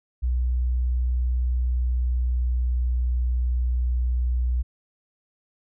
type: tone with pitch glide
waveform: sine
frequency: 61.74 to 61.35 Hz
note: B1 to B1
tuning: 0 to -11 cents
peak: -20 dBFS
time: 0.22-4.63 s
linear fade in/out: 20 ms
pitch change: -11 cents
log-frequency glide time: 1.59-2.68 s
effects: none